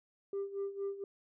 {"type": "tone with tremolo", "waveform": "sine", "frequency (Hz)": 396.5, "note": "G4", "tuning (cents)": 20, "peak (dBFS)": -31, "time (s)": [0.33, 1.04], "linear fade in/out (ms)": 2, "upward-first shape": "sine", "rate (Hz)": 4.3, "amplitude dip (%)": 80, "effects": ["tanh soft clip ceiling -32 dBFS"]}